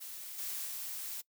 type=noise with level steps; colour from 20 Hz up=blue; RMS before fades=-45 / -39 / -41 dBFS; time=0-1.22 s; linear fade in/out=20 ms; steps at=0.38 / 0.65 s; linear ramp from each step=10 ms; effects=noise-tail reverb RT60 0.1 s tail -22 dB re dry